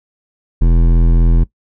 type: tone with hard clipping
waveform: sine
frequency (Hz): 42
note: E1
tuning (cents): +33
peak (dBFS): -9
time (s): 0.61-1.44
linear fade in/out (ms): 10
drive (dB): 14
effects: noise-tail reverb RT60 0.1 s tail -19 dB re dry